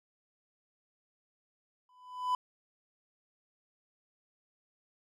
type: tone with exponential growth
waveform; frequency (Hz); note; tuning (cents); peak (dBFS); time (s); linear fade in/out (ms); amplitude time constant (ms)
triangle; 1000; B5; +21; -23; 1.89-2.35; 2; 100
effects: none